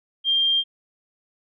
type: tone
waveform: sine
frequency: 3191 Hz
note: G7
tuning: 30 cents sharp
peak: -17 dBFS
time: 0.24-0.64 s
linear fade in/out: 50 ms
effects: none